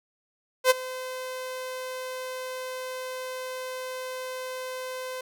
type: tone with ADSR envelope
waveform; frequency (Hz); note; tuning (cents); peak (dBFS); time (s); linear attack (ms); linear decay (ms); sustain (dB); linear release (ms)
sawtooth; 513; C5; -34; -10; 0.64-5.21; 64; 21; -19; 4
effects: none